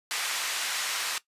pink band-pass noise, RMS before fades -31 dBFS, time 0.11-1.18 s, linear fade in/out 0 ms, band 1400 to 9800 Hz, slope 12 dB/octave, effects noise-tail reverb RT60 0.1 s tail -17 dB re dry + resampled to 32000 Hz

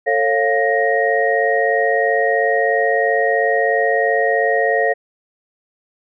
sine tone cluster, 446 / 549 / 701 / 1874 Hz, A4 / C#5 / F5 / A#6, +23 / -17 / +6 / +9 cents, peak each -19 dBFS, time 0.06-4.94 s, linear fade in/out 20 ms, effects none

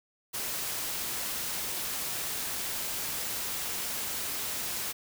white noise, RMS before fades -34 dBFS, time 0.33-4.93 s, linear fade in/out 20 ms, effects none

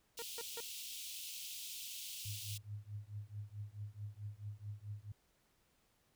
pink high-pass noise, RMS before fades -47 dBFS, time 0.17-2.58 s, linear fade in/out 10 ms, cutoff 2700 Hz, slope 48 dB/octave
sawtooth tone bursts, 466.2 Hz, A#4, in tune, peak -40 dBFS, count 3, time 0.19-0.603 s, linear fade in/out 0 ms, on 31 ms, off 160 ms
sine tone with tremolo, 103.83 Hz, G#2, in tune, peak -40 dBFS, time 2.25-5.12 s, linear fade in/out 5 ms, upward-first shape triangle, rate 4.6 Hz, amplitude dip 100%
effects pink hiss -75 dBFS RMS until 6.15 s

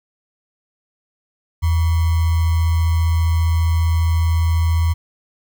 sine tone with sample-and-hold, 82.41 Hz, E2, in tune, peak -13 dBFS, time 1.62-4.94 s, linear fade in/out 20 ms, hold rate 1050 Hz, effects none

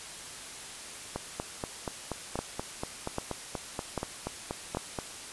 two click trains, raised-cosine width 1 ms, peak -18 / -16 dBFS, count 17 / 4, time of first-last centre 1.16-4.988 / 2.39-4.771 s, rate 4.18 / 1.26 Hz, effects white hiss -43 dBFS RMS until 5.32 s + resampled to 24000 Hz

